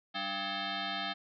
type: tone with frequency modulation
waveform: sine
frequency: 1177 Hz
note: D6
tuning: 3 cents sharp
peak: -33 dBFS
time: 0.14-1.14 s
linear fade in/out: 20 ms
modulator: 491 Hz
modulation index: 5.8
effects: none